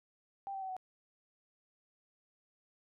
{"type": "tone with pitch steps", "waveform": "sine", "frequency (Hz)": [788, 774, 760.3, 746.8], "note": ["G5", "G5", "F#5", "F#5"], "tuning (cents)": [9, -22, 47, 16], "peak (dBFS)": -38, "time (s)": [0.47, 0.766], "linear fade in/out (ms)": 0, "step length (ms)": 74, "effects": []}